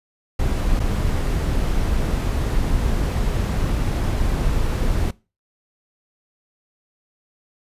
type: noise with dropouts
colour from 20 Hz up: brown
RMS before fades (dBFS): -20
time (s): 0.39-5.11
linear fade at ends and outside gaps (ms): 5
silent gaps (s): 0.795-0.8
effects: noise-tail reverb RT60 0.3 s tail -22 dB re dry + resampled to 32000 Hz